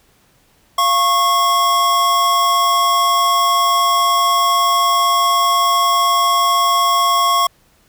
square tone pair together, 693.3 / 1097 Hz, F5 / C#6, -13 / -18 cents, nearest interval minor sixth, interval 795 cents, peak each -22 / -13 dBFS, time 0.78-7.47 s, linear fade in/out 5 ms, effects pink hiss -55 dBFS RMS until 7.88 s

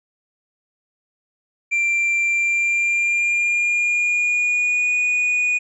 triangle tone with pitch glide, 2363 to 2463 Hz, D7 to D#7, +10 to -18 cents, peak -15 dBFS, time 1.71-5.59 s, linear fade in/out 20 ms, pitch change +72 cents, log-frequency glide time 2.27-4.95 s, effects resampled to 24000 Hz

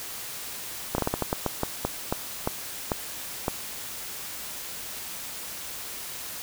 slowing click train, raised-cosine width 1 ms, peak -10 dBFS, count 14, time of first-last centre 0.95-3.481 s, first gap 32 ms, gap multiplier 1.27, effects white hiss -37 dBFS RMS until 6.42 s

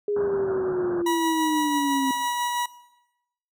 sine linear sweep, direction down, 415.3 to 264.4 Hz, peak -22 dBFS, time 0.08-2.11 s, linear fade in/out 2 ms
pink low-pass noise, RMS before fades -33 dBFS, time 0.16-1.02 s, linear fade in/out 5 ms, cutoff 1600 Hz, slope 96 dB/octave
40% pulse tone with tremolo, 968 Hz, B5, 35 cents flat, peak -22 dBFS, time 1.06-2.66 s, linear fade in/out 5 ms, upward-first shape sine, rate 6 Hz, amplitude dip 25%
effects noise-tail reverb RT60 0.9 s tail -18 dB re dry + high-pass 150 Hz 12 dB/octave

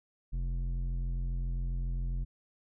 square tone with low-pass filter, 43.71 Hz, F1, 2 cents sharp, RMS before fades -33 dBFS, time 0.32-2.25 s, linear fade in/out 20 ms, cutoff 140 Hz, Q 1, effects none

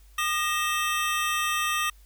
square tone cluster, 1217 / 1880 / 2628 / 3172 Hz, D#6 / A#6 / E7 / G7, -39 / +14 / -6 / +20 cents, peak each -28 / -32 / -31 / -35 dBFS, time 0.18-1.9 s, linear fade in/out 5 ms, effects added 50 Hz sine -50 dBFS peak until 2.05 s + white hiss -62 dBFS RMS until 2.05 s

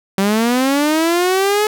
sawtooth linear sweep, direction up, 190.3 to 428.9 Hz, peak -9 dBFS, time 0.18-1.67 s, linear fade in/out 2 ms, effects none

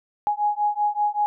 sine beating tone pair, 830 / 835.2 Hz, G#5 / G#5, -1 / +10 cents, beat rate 5.2 Hz, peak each -23 dBFS, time 0.27-1.26 s, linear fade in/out 0 ms, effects none

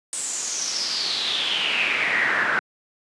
brown noise with band-pass filter sweep, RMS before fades -24 dBFS, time 0.13-2.59 s, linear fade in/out 0 ms, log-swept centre 8400 to 1500 Hz, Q 6.2, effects high-pass 200 Hz 12 dB/octave + resampled to 24000 Hz

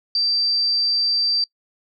sine tone, 4681 Hz, D8, 7 cents flat, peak -17 dBFS, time 0.15-1.44 s, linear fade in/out 2 ms, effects noise-tail reverb RT60 0.1 s tail -25 dB re dry

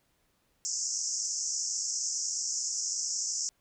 pink band-pass noise, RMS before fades -33 dBFS, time 0.65-3.49 s, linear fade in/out 0 ms, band 5300 to 7500 Hz, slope 96 dB/octave, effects pink hiss -72 dBFS RMS until 3.6 s

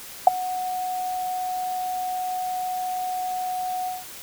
sine tone with ADSR envelope, 736 Hz, F#5, 9 cents flat, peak -4 dBFS, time 0.27-4.05 s, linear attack 3 ms, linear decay 14 ms, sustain -21 dB, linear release 180 ms, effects white hiss -40 dBFS RMS until 4.22 s

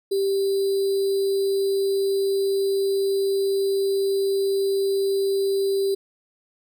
sine tone with sample-and-hold, 392 Hz, G4, in tune, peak -19 dBFS, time 0.11-5.95 s, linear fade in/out 10 ms, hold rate 4410 Hz, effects none

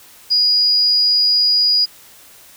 sine tone, 4898 Hz, D#8, 28 cents flat, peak -11 dBFS, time 0.3-1.86 s, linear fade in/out 20 ms, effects white hiss -44 dBFS RMS until 2.56 s

